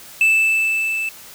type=tone with level ramp; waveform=triangle; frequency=2637 Hz; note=E7; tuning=in tune; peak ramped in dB=-9 to -19 dBFS; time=0.21-1.09 s; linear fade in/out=2 ms; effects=white hiss -40 dBFS RMS until 1.34 s